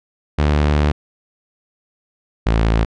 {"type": "tone pair in turn", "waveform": "sawtooth", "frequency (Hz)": [74.1, 55.51], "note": ["D2", "A1"], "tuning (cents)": [16, 16], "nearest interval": "perfect fourth", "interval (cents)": 500, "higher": "first", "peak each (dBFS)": -9, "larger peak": "neither", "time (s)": [[0.38, 0.92], [2.46, 2.85]], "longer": "first", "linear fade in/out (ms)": 10, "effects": ["low-pass 4000 Hz 12 dB/octave"]}